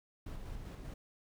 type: noise with tremolo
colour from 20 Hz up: brown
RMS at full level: -43 dBFS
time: 0.26-0.94 s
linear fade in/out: 5 ms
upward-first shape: square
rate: 5.1 Hz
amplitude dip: 30%
effects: none